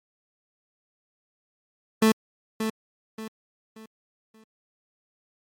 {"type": "tone with echo", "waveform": "30% pulse", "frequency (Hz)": 220, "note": "A3", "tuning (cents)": 0, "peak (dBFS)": -13, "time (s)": [2.02, 2.12], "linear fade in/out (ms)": 5, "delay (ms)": 580, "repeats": 4, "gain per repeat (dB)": -9, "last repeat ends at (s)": 4.44, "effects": ["MP3 64 kbps"]}